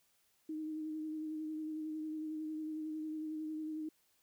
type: tone with vibrato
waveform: sine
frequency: 311.1 Hz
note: D#4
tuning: in tune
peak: -38 dBFS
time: 0.49-3.89 s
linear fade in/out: 5 ms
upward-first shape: sine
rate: 11 Hz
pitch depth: 23 cents each way
effects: white hiss -74 dBFS RMS until 4.22 s